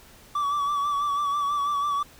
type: tone with vibrato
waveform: triangle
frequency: 1151 Hz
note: D6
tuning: 35 cents flat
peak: -21 dBFS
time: 0.35-2.03 s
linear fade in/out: 5 ms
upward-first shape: sine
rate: 6.1 Hz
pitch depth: 42 cents each way
effects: pink hiss -51 dBFS RMS until 2.19 s